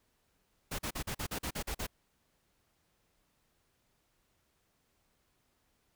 pink noise bursts, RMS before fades -37 dBFS, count 10, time 0.71-1.868 s, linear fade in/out 10 ms, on 78 ms, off 42 ms, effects pink hiss -75 dBFS RMS until 5.95 s

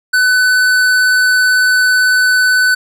sine tone with hard clipping, 1503 Hz, F#6, 27 cents sharp, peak -10 dBFS, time 0.13-2.75 s, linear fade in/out 10 ms, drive 13 dB, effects none

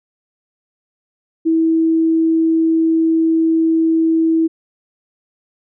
sine tone, 324.8 Hz, E4, 26 cents flat, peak -11 dBFS, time 1.45-4.48 s, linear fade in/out 20 ms, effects none

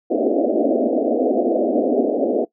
pink band-pass noise, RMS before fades -18 dBFS, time 0.1-2.45 s, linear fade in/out 10 ms, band 230 to 700 Hz, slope 96 dB/octave, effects noise-tail reverb RT60 0.1 s tail -20 dB re dry

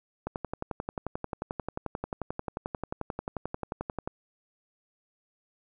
click train, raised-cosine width 1 ms, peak -18 dBFS, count 44, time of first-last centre 0.27-4.075 s, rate 11.3 Hz, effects none

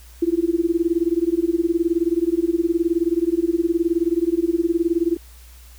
sine tone with tremolo, 338 Hz, E4, 43 cents sharp, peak -13 dBFS, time 0.22-5.17 s, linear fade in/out 5 ms, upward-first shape sine, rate 19 Hz, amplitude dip 95%, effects added 60 Hz sine -42 dBFS peak until 5.78 s + white hiss -50 dBFS RMS until 5.78 s

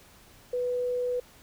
sine tone, 493.9 Hz, B4, in tune, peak -26 dBFS, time 0.53-1.2 s, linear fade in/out 5 ms, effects pink hiss -55 dBFS RMS until 1.42 s

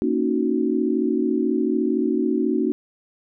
sine chord, D# minor seventh, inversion second, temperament equal, 233.1 / 277.2 / 311.1 / 370 Hz, A#3 / C#4 / D#4 / F#4, 0 / 0 / 0 / 0 cents, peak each -24 dBFS, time 0.02-2.72 s, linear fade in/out 0 ms, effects none

